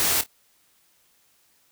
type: noise with echo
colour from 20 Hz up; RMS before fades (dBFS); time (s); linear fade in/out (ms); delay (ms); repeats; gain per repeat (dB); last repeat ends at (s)
white; -22; 0-0.21; 0; 26; 2; -13; 0.262
effects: white hiss -63 dBFS RMS until 1.71 s